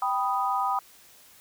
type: chord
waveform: sine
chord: G augmented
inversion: none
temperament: equal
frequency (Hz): 784 / 987.8 / 1244.5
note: G5 / B5 / D#6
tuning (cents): 0 / 0 / 0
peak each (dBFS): -28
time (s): 0.02-0.79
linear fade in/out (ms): 2
effects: white hiss -54 dBFS RMS until 1.4 s